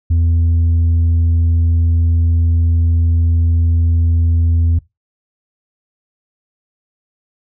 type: tone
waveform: sine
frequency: 83.3 Hz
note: E2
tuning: 19 cents sharp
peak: -7 dBFS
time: 0.1-4.79 s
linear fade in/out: 10 ms
effects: noise-tail reverb RT60 0.2 s tail -22 dB re dry + tanh soft clip ceiling -9 dBFS